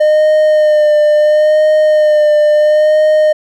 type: tone with vibrato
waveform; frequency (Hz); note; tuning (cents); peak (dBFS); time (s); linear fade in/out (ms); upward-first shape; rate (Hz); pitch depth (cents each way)
triangle; 608; D#5; -40; -4; 0-3.33; 10; sine; 0.73; 24
effects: none